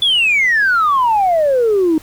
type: exponential sweep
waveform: sine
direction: down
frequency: 3486 to 305.7 Hz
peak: -9 dBFS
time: 0.02-1.98 s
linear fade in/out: 2 ms
effects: tanh soft clip ceiling -7 dBFS + pink hiss -41 dBFS RMS until 2.02 s